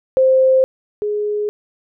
sine tone pair in turn, 523.3 / 417.5 Hz, C5 / G#4, 0 / +9 cents, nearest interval major third, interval 391 cents, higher first, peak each -9 / -17 dBFS, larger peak first, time 0.17-0.64 / 1.02-1.49 s, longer neither, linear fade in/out 0 ms, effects none

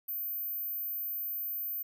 sine tone, 14360 Hz, A9, 34 cents sharp, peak -33 dBFS, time 0.08-1.83 s, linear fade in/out 10 ms, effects none

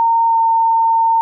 sine tone with pitch glide, 918 to 909 Hz, A#5 to A#5, -27 to -44 cents, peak -10 dBFS, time 0-1.21 s, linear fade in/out 0 ms, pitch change -17 cents, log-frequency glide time 0.26-0.37 s, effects none

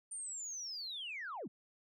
sine linear sweep, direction down, 9110 to 138.59 Hz, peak -40 dBFS, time 0.11-1.48 s, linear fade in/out 10 ms, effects tanh soft clip ceiling -36 dBFS

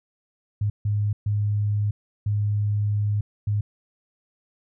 sine tone bursts at uneven times, 103.83 Hz, G#2, in tune, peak -20 dBFS, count 5, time 0.61-0.7 / 0.85-1.13 / 1.26-1.91 / 2.26-3.21 / 3.47-3.61 s, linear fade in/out 5 ms, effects none

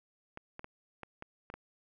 clicks, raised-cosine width 0.5 ms, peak -28 dBFS, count 7, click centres 0.374 / 0.594 / 0.644 / 1.033 / 1.224 / 1.501 / 1.54 s, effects none

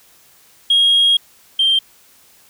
sine tone pair in turn, 3270 / 3162 Hz, G#7 / G7, -28 / +14 cents, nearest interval minor second, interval 58 cents, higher first, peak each -8 / -10 dBFS, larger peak first, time 0.7-1.17 / 1.59-1.79 s, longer first, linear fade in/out 5 ms, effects tanh soft clip ceiling -7 dBFS + white hiss -50 dBFS RMS until 2.49 s

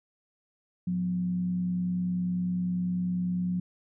sine tone with frequency modulation, 179.8 Hz, F#3, 49 cents flat, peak -26 dBFS, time 0.87-3.6 s, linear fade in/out 5 ms, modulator 70 Hz, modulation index 0.29, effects none

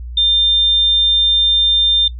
sine tone, 3600 Hz, A7, 39 cents sharp, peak -10 dBFS, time 0.17-2.08 s, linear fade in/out 5 ms, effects noise-tail reverb RT60 0.1 s tail -17 dB re dry + added 60 Hz sine -25 dBFS peak until 2.19 s

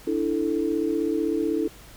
sine chord, D suspended second, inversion none, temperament equal, 293.7 / 329.6 / 440 Hz, D4 / E4 / A4, 0 / 0 / 0 cents, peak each -27 / -25 / -27 dBFS, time 0.07-1.68 s, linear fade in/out 5 ms, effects added 50 Hz sine -51 dBFS peak until 1.96 s + pink hiss -48 dBFS RMS until 1.96 s

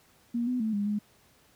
sine tone with pitch steps, 236.7 / 250.2 / 219.5 / 203.5 / 208.4 Hz, A#3 / B3 / A3 / G#3 / G#3, +27 / +23 / -4 / -35 / +6 cents, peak -26 dBFS, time 0.34-0.99 s, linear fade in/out 10 ms, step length 130 ms, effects pink hiss -62 dBFS RMS until 1.55 s + high-pass 60 Hz 12 dB/octave

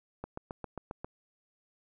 click train, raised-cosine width 1 ms, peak -24 dBFS, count 7, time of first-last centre 0.24-1.045 s, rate 7.45 Hz, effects none

